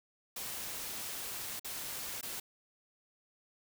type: noise with dropouts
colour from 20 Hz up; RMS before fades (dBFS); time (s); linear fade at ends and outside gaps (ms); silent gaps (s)
white; -41; 0.36-2.4; 5; 1.596-1.645 / 2.212-2.228
effects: none